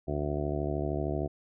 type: harmonic tone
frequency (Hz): 73.1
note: D2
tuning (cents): -7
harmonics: 1 / 2 / 3 / 4 / 5 / 6 / 7 / 8 / 9 / 10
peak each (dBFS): -35 / -35 / -42 / -37 / -35 / -42 / -43 / -45 / -37 / -45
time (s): 0.07-1.28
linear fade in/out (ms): 20
effects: none